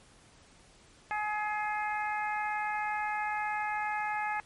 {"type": "harmonic tone", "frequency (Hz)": 422.1, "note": "G#4", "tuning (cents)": 28, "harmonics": [2, 3, 4, 5, 6], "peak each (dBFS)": [-32, -40, -37, -39, -44], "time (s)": [1.11, 4.4], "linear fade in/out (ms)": 0, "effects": ["pink hiss -59 dBFS RMS until 4.45 s", "MP3 48 kbps"]}